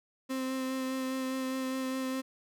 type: tone with vibrato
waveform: 35% pulse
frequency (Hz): 261.6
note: C4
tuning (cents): 0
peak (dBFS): -30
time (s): 0.29-2.22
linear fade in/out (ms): 20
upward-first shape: sine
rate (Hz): 4.9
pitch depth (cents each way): 13
effects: none